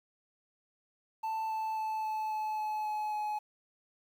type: tone with pitch steps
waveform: triangle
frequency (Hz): 884 / 878.4 / 872.8 / 867.3 / 861.8 / 856.4 / 850.9 / 845.5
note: A5 / A5 / A5 / A5 / A5 / A5 / G#5 / G#5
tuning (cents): +8 / -3 / -14 / -25 / -36 / -47 / +42 / +31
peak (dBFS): -30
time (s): 1.23-3.39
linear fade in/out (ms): 10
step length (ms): 270
effects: 10-bit

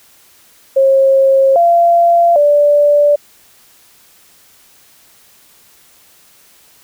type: tone with pitch steps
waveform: sine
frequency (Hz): 539 / 686 / 584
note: C#5 / F5 / D5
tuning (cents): -49 / -31 / -10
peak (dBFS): -6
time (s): 0.76-3.16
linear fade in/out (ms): 10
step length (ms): 800
effects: white hiss -47 dBFS RMS until 6.83 s

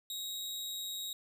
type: tone with amplitude modulation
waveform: sawtooth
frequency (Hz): 3792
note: A#7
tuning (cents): +29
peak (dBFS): -33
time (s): 0.1-1.13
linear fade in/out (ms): 2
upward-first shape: sine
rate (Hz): 191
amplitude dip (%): 40
effects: none

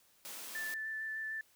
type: high-pass noise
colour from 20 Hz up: white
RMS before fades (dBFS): -46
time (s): 0.25-0.74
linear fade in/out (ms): 0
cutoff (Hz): 200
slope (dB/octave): 24
type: tone with vibrato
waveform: sine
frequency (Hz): 1760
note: A6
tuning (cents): 0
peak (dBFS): -37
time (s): 0.55-1.41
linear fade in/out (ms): 2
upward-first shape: square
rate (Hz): 6.6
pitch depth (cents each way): 9
effects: white hiss -68 dBFS RMS until 1.55 s

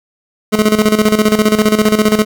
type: tone with tremolo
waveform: 25% pulse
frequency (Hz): 213.8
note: A3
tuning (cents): -49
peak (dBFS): -3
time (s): 0.52-2.25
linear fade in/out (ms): 20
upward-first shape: square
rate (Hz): 15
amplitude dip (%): 70
effects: none

